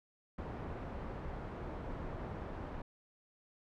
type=low-pass noise; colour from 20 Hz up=pink; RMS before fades=-43 dBFS; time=0.38-2.82 s; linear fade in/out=5 ms; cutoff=1100 Hz; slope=12 dB/octave; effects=none